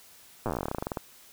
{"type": "slowing click train", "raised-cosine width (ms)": 1, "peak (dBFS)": -16, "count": 22, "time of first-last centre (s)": [0.46, 0.972], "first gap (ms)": 8, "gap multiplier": 1.1, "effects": ["white hiss -54 dBFS RMS until 1.32 s"]}